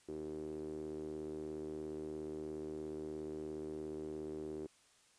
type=tone with band-pass filter; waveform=sawtooth; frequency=77 Hz; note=D#2; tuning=17 cents flat; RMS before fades=-44 dBFS; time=0.08-4.67 s; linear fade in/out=10 ms; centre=360 Hz; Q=7.6; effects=white hiss -68 dBFS RMS until 5.18 s + resampled to 22050 Hz